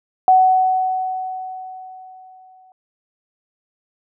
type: tone with exponential decay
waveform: sine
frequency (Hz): 748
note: F#5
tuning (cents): +19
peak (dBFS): -7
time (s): 0.28-2.72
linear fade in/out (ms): 1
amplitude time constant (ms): 530
effects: none